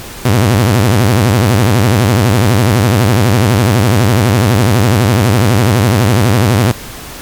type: tone with vibrato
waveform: sawtooth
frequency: 110 Hz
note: A2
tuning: in tune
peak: -3 dBFS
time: 0.25-6.72 s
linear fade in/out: 5 ms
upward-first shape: sine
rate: 12 Hz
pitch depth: 270 cents each way
effects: pink hiss -28 dBFS RMS until 7.21 s + MP3 96 kbps